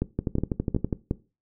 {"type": "two click trains", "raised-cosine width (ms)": 3, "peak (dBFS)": [-11, -12], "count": [4, 10], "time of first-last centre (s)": [[0.02, 1.111], [0.19, 0.928]], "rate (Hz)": [2.75, 12.2], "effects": ["noise-tail reverb RT60 0.3 s tail -18 dB re dry"]}